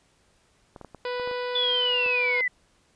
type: clicks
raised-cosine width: 1 ms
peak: -27 dBFS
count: 8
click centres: 0.762 / 0.813 / 0.847 / 0.947 / 1.198 / 1.275 / 1.313 / 2.062 s
type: harmonic tone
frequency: 493.9 Hz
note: B4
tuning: in tune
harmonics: 1 / 2 / 3 / 4 / 5 / 6 / 7 / 8 / 9 / 10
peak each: -29 / -35 / -39 / -41 / -43 / -45 / -46 / -47 / -48 / -49 dBFS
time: 1.05-2.41 s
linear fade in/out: 2 ms
type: linear sweep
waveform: sine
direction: down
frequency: 3485 to 1953 Hz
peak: -22 dBFS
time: 1.55-2.48 s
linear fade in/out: 5 ms
effects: pink hiss -64 dBFS RMS until 2.95 s + resampled to 22050 Hz